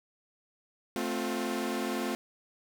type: chord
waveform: sawtooth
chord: F major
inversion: first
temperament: equal with one note detuned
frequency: 220 / 261.6 / 353.9 Hz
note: A3 / C4 / F4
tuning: 0 / 0 / +23 cents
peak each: -31 dBFS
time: 0.96-2.15 s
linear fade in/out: 0 ms
effects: none